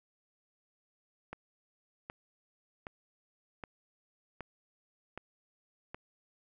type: click train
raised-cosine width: 0.5 ms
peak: -26 dBFS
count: 7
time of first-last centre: 1.33-5.945 s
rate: 1.3 Hz
effects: none